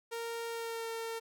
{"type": "tone with pitch glide", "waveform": "sawtooth", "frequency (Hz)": [463, 455], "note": ["A#4", "A#4"], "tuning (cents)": [-12, -42], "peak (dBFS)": -33, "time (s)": [0.11, 1.2], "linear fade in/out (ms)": 20, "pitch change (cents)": -30, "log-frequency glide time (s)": [0.48, 0.88], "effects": []}